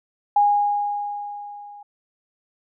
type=tone with level ramp; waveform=sine; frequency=821 Hz; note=G#5; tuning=20 cents flat; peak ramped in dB=-12 to -39 dBFS; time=0.36-1.83 s; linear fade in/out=5 ms; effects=none